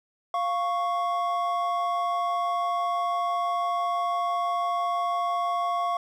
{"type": "tone pair together", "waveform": "triangle", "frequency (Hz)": [698, 1108], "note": ["F5", "C#6"], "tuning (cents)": [-1, -1], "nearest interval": "minor sixth", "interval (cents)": 800, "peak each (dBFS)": -25, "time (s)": [0.34, 5.97], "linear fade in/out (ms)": 2, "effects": []}